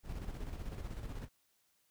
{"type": "noise with tremolo", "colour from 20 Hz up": "brown", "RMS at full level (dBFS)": -41, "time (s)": [0.03, 1.29], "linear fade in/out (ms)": 50, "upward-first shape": "square", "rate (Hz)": 16, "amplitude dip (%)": 45, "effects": ["white hiss -75 dBFS RMS until 1.9 s"]}